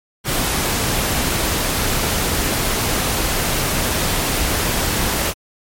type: noise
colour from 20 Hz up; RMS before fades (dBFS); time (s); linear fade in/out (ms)
pink; -19; 0.24-5.34; 50
effects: MP3 64 kbps